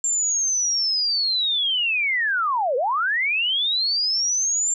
sine linear two-way sweep, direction down then up, 7380 to 468.6 to 7380 Hz, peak -19 dBFS, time 0.04-4.74 s, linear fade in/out 2 ms, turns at 2.76 s, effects none

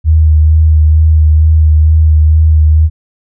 sine tone with vibrato, 78 Hz, D#2, 5 cents sharp, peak -3 dBFS, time 0.04-2.9 s, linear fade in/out 50 ms, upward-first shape sine, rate 2.2 Hz, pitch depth 22 cents each way, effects none

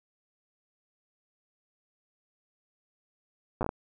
slowing click train, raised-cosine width 1 ms, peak -16 dBFS, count 6, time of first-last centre 3.61-3.691 s, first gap 8 ms, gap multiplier 1.36, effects none

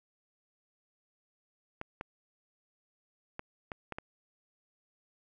clicks, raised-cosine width 0.5 ms, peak -23 dBFS, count 6, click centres 1.814 / 2.011 / 3.394 / 3.718 / 3.923 / 3.985 s, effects none

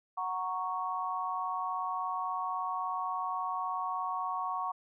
sine chord, F# major, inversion none, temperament equal, 740 / 932.3 / 1108.7 Hz, F#5 / A#5 / C#6, 0 / 0 / 0 cents, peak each -37 / -38 / -34 dBFS, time 0.17-4.72 s, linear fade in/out 10 ms, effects none

